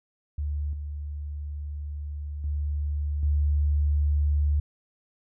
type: tone with level steps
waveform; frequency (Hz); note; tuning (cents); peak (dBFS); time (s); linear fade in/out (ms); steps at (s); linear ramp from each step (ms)
sine; 73.42; D2; 0; -26 / -31 / -25 / -20; 0.38-4.6; 5; 0.73 / 2.44 / 3.23; 2
effects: none